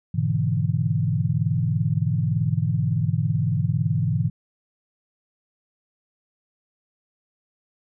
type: chord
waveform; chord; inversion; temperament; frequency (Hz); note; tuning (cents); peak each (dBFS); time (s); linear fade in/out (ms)
sine; E dominant seventh; first; equal; 103.83 / 123.47 / 146.83 / 164.81; G#2 / B2 / D3 / E3; 0 / 0 / 0 / 0; -25; 0.14-4.3; 10
effects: none